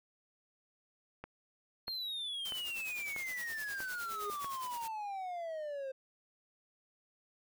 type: click train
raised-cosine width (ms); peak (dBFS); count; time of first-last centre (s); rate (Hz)
0.5; -29; 6; 1.24-4.445; 1.56
type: exponential sweep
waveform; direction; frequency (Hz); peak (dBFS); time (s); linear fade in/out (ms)
triangle; down; 4275 to 523.3; -36; 1.87-5.92; 10
type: noise with tremolo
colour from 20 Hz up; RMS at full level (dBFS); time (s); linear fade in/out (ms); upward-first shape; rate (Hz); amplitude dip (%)
white; -46; 2.45-4.88; 2; sine; 9.7; 75
type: tone with exponential growth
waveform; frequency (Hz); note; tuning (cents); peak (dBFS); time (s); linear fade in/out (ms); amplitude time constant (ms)
triangle; 411.5; G#4; -16; -35; 3.94-4.3; 0; 78
effects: none